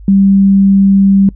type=tone; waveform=sine; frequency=196 Hz; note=G3; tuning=in tune; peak=-4 dBFS; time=0.08-1.29 s; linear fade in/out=2 ms; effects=noise-tail reverb RT60 0.1 s tail -24 dB re dry + added 50 Hz sine -29 dBFS peak until 1.35 s